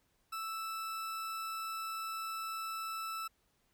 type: tone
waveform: 40% pulse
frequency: 1318.5 Hz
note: E6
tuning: in tune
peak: -37 dBFS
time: 0.32-3.28 s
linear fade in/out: 10 ms
effects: pink hiss -75 dBFS RMS until 3.73 s